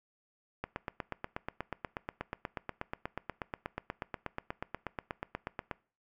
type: click train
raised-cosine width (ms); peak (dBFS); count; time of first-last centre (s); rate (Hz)
0.5; -20; 43; 0.64-5.712; 8.28
effects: noise-tail reverb RT60 0.4 s tail -22 dB re dry